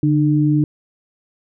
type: tone pair together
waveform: sine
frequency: 146 / 301.9 Hz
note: D3 / D4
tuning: -10 / +48 cents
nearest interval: octave + minor second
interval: 1258 cents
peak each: -15 dBFS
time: 0.03-0.64 s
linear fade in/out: 2 ms
effects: none